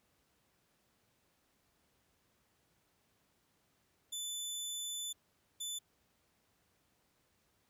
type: tone bursts at uneven times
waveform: 20% pulse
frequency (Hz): 3507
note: A7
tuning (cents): -6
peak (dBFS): -33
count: 2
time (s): 4.12-5.13 / 5.6-5.79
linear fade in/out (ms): 10
effects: pink hiss -75 dBFS RMS until 7.69 s + high-pass 60 Hz 12 dB/octave